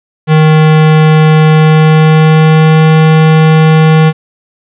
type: tone with pitch glide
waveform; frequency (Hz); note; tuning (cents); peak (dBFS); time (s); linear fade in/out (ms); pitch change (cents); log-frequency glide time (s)
square; 156 to 157.81; D#3 to D#3; +5 to +25; -3; 0.27-4.13; 50; +20; 1.48-2.87
effects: resampled to 8000 Hz + 7-bit